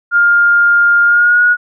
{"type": "tone with pitch glide", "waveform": "sine", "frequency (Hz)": [1407, 1451.6], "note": ["F6", "F#6"], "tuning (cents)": [12, -34], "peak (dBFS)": -6, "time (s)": [0.11, 1.57], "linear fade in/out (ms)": 50, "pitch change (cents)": 54, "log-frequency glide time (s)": [1.04, 1.42], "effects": []}